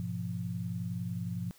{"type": "chord", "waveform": "sine", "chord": "F diminished", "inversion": "first", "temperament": "equal", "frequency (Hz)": [103.83, 123.47, 174.61], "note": ["Ab2", "Cb3", "F3"], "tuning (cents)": [0, 0, 0], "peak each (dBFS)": [-38, -39, -36], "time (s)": [0, 1.51], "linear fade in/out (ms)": 0, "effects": ["white hiss -61 dBFS RMS until 1.58 s"]}